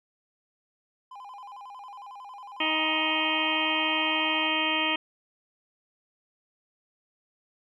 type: tone with vibrato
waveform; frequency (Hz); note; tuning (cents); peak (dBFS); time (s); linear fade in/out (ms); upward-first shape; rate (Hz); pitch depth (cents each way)
triangle; 908; A#5; -46; -39; 1.11-4.48; 5; square; 11; 200
type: harmonic tone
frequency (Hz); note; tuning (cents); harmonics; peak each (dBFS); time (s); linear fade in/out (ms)
313.5; D#4; +13; 1 / 2 / 3 / 4 / 6 / 7 / 8 / 9 / 10; -33 / -36 / -32 / -35 / -34 / -34 / -30 / -33 / -30; 2.6-4.96; 5
effects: none